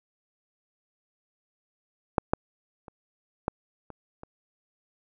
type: clicks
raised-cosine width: 1 ms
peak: -6 / -7 / -29 / -11 / -27 / -27 dBFS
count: 6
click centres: 2.182 / 2.335 / 2.882 / 3.481 / 3.903 / 4.234 s
effects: none